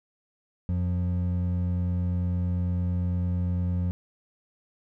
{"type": "tone pair together", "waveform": "triangle", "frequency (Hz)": [88.85, 177.7], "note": ["F2", "F3"], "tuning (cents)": [30, 30], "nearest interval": "octave", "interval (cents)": 1200, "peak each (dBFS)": [-23, -28], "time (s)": [0.69, 3.91], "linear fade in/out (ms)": 0, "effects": []}